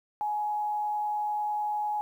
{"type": "tone with frequency modulation", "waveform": "sine", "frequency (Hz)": 840, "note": "G#5", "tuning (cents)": 19, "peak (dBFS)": -27, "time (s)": [0.21, 2.01], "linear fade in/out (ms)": 0, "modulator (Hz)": 111, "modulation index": 0.21, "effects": ["10-bit"]}